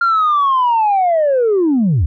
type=linear sweep; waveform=sine; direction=down; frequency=1400 to 63.8 Hz; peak=-9 dBFS; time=0.01-2.06 s; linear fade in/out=5 ms; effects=tanh soft clip ceiling -8 dBFS